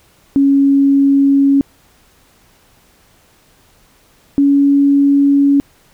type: tone pair in turn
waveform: sine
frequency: 277.2 / 281.1 Hz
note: C#4 / C#4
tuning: 0 / +24 cents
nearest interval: unison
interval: 24 cents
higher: second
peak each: -7 dBFS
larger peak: neither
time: 0.36-1.61 / 4.38-5.6 s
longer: first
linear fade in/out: 0 ms
effects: pink hiss -51 dBFS RMS until 5.93 s